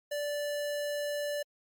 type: tone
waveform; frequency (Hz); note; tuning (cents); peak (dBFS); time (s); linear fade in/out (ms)
square; 584; D5; -10; -32; 0.11-1.43; 10
effects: MP3 96 kbps